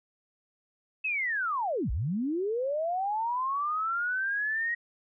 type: linear two-way sweep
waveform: sine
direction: down then up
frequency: 2630 to 45.77 to 1901 Hz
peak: -27 dBFS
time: 1.04-4.75 s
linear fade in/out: 10 ms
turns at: 1.91 s
effects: none